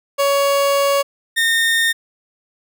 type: tone pair in turn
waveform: 30% pulse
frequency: 560 / 1830 Hz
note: C#5 / A#6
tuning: +18 / -32 cents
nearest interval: octave + major sixth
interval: 2050 cents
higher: second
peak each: -11 dBFS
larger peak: neither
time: 0.18-1.03 / 1.36-1.93 s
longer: first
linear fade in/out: 20 ms
effects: none